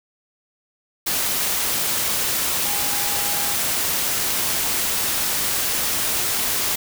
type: tone in noise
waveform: sine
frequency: 815 Hz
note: G#5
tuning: 33 cents flat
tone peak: -32 dBFS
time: 2.65-3.55 s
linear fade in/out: 10 ms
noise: white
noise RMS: -22 dBFS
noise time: 1.06-6.76 s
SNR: -13 dB
effects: none